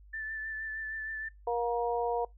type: tone with vibrato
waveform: sine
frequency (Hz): 1760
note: A6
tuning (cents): 0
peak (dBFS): -35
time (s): 0.13-1.29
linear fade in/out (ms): 10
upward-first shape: triangle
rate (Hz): 6.4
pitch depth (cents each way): 25
type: harmonic tone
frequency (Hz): 237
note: A#3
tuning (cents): +29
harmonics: 2 / 3 / 4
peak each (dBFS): -31 / -33 / -34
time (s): 1.47-2.25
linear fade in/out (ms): 5
effects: noise-tail reverb RT60 0.2 s tail -25 dB re dry + added 50 Hz sine -52 dBFS peak until 2.37 s